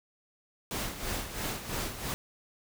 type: noise with tremolo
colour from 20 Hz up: pink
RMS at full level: -33 dBFS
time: 0.71-2.14 s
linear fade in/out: 0 ms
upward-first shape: sine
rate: 3 Hz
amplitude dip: 65%
effects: none

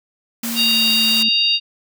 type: high-pass noise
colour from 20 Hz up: white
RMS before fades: -26 dBFS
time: 0.43-1.23 s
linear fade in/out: 5 ms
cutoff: 400 Hz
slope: 24 dB/octave
type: tone with pitch glide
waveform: sine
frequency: 232.1 to 223.5 Hz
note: A#3 to A3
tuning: -7 to +27 cents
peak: -24 dBFS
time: 0.43-1.29 s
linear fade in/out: 5 ms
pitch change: -66 cents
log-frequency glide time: 0.55-0.88 s
type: harmonic tone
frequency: 932.3 Hz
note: A#5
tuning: in tune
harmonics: 3 / 4 / 5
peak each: -17 / -18 / -19 dBFS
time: 0.55-1.6 s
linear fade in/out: 50 ms
effects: none

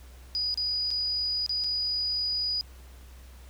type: tone with dropouts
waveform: sine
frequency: 4928 Hz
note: D#8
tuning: 17 cents flat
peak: -26 dBFS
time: 0.35-2.61 s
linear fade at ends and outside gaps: 0 ms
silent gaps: 0.542-0.575 / 0.905-0.912 / 1.463-1.494 / 1.639-1.643 s
effects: added 63 Hz sine -46 dBFS peak until 3.49 s + pink hiss -56 dBFS RMS until 3.49 s

